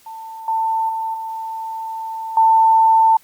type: tone with level steps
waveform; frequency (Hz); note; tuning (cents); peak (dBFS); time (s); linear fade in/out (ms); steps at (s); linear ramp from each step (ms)
sine; 893; A5; +25; -30 / -16 / -20 / -24 / -9; 0.06-3.17; 5; 0.48 / 0.89 / 1.14 / 2.37; 2
effects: white hiss -52 dBFS RMS until 3.23 s + Opus 48 kbps